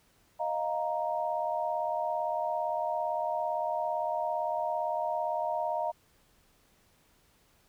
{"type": "chord", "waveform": "sine", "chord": "Eb suspended second", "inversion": "none", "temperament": "just", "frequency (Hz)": [622.3, 700, 933.4], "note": ["Eb5", "F5", "Bb5"], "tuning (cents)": [0, 4, 2], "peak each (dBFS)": -33, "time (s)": [0.39, 5.92], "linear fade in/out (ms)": 20, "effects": ["pink hiss -66 dBFS RMS until 7.68 s"]}